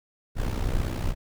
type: noise with amplitude modulation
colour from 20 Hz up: brown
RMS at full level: -23 dBFS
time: 0.35-1.15 s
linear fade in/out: 50 ms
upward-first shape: sine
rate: 62.5 Hz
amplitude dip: 75%
effects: none